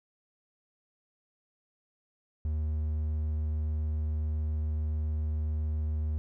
triangle tone, 76.8 Hz, D#2, 22 cents flat, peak -26 dBFS, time 2.45-6.18 s, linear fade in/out 0 ms, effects none

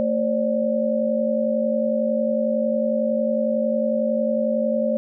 sine tone cluster, 225.6 / 537 / 588 Hz, A3 / C5 / D5, +44 / +45 / +2 cents, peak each -23 dBFS, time 0-4.97 s, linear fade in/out 0 ms, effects none

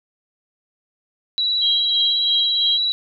sine tone with vibrato, 3917 Hz, B7, 15 cents flat, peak -17 dBFS, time 1.38-2.92 s, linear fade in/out 0 ms, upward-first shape triangle, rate 18 Hz, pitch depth 22 cents each way
sine tone with tremolo, 3239 Hz, G#7, 44 cents flat, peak -17 dBFS, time 1.61-2.78 s, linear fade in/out 20 ms, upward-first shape sine, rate 3 Hz, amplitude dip 65%
effects none

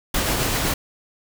pink noise with tremolo, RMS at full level -21 dBFS, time 0.14-0.74 s, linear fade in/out 5 ms, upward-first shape sine, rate 7.8 Hz, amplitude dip 25%, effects none

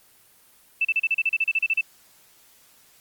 sine tone bursts, 2649 Hz, E7, 8 cents sharp, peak -18 dBFS, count 14, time 0.81-1.811 s, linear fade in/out 5 ms, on 39 ms, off 35 ms, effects white hiss -56 dBFS RMS until 3 s + Opus 24 kbps

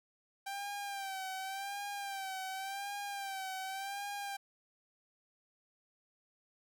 sawtooth tone with vibrato, 784 Hz, G5, in tune, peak -35 dBFS, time 0.46-4.37 s, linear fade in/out 10 ms, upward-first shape sine, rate 0.89 Hz, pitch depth 59 cents each way, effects none

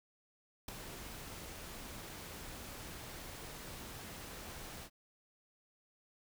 pink noise with ADSR envelope, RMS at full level -39 dBFS, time 0.68-4.9 s, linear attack 6 ms, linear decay 5 ms, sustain -9 dB, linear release 66 ms, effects none

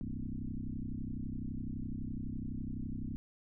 sine tone with frequency modulation, 116.1 Hz, A#2, 7 cents flat, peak -36 dBFS, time 0.01-3.16 s, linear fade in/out 0 ms, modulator 31.9 Hz, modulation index 4.9, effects none

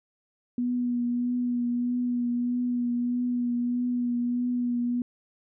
sine tone with vibrato, 243.5 Hz, B3, 24 cents flat, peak -24 dBFS, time 0.58-5.02 s, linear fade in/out 2 ms, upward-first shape triangle, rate 1.6 Hz, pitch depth 23 cents each way, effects none

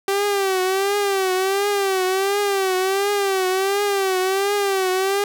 sawtooth tone with vibrato, 389.1 Hz, G4, 13 cents flat, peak -14 dBFS, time 0.08-5.24 s, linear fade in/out 2 ms, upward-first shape triangle, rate 1.4 Hz, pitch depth 100 cents each way, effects none

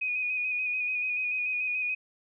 sine tone with vibrato, 2486 Hz, D#7, 2 cents flat, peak -27 dBFS, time 0.01-1.95 s, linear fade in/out 10 ms, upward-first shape square, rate 6.9 Hz, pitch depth 23 cents each way, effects none

